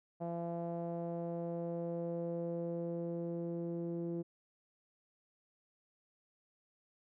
sawtooth tone with low-pass filter sweep, 170 Hz, F3, 46 cents flat, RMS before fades -39 dBFS, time 0.2-4.23 s, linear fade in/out 20 ms, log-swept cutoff 690 to 400 Hz, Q 4, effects none

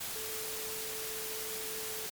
sine tone in noise, 438.5 Hz, A4, 6 cents flat, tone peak -44 dBFS, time 0.15-2.07 s, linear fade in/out 10 ms, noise white, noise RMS -39 dBFS, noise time 0-2.1 s, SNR -8 dB, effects MP3 96 kbps

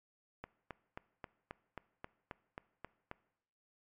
click train, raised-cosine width 0.5 ms, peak -28 dBFS, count 11, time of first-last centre 0.44-3.114 s, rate 3.74 Hz, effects noise-tail reverb RT60 0.8 s tail -20 dB re dry + MP3 64 kbps

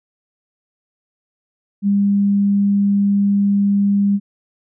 sine tone, 200.8 Hz, G3, 42 cents sharp, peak -12 dBFS, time 1.82-4.2 s, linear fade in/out 50 ms, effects none

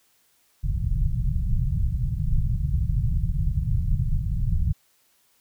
pink low-pass noise, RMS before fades -23 dBFS, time 0.63-4.73 s, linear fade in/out 20 ms, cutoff 160 Hz, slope 48 dB/octave, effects white hiss -64 dBFS RMS until 5.4 s

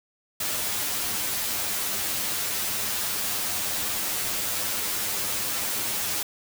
white noise with comb filter, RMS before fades -28 dBFS, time 0.4-6.23 s, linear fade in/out 5 ms, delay 9.8 ms, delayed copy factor +0.95, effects none

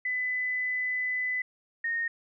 sine tone pair in turn, 2004 / 1850.4 Hz, B6 / A#6, +25 / -13 cents, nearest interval minor second, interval 138 cents, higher first, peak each -27 / -27 dBFS, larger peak neither, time 0.05-1.42 / 1.84-2.08 s, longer first, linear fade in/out 5 ms, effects none

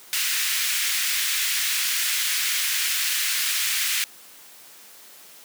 pink high-pass noise, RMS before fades -24 dBFS, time 0.13-4.04 s, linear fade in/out 0 ms, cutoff 1800 Hz, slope 24 dB/octave, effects white hiss -47 dBFS RMS until 5.44 s + high-pass 200 Hz 12 dB/octave

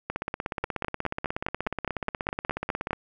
two click trains, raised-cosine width 0.5 ms, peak -14 / -12 dBFS, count 48 / 12, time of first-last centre 0.1-2.931 / 0.64-2.908 s, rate 16.6 / 4.85 Hz, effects none

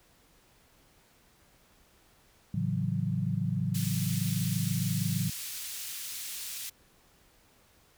sine chord, F# minor seventh, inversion first, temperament equal, 110 / 138.59 / 164.81 / 185 Hz, A2 / C#3 / E3 / F#3, 0 / 0 / 0 / 0 cents, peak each -33 dBFS, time 2.54-5.3 s, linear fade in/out 5 ms
white band-pass noise, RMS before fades -39 dBFS, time 3.74-6.7 s, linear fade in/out 10 ms, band 2400 to 16000 Hz, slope 12 dB/octave
effects pink hiss -63 dBFS RMS until 7.97 s

